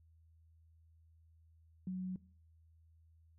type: tone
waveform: sine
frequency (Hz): 185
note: F#3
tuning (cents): 0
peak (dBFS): -37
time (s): 1.87-2.16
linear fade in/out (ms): 2
effects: noise-tail reverb RT60 0.5 s tail -21 dB re dry + added 81 Hz sine -63 dBFS peak until 3.38 s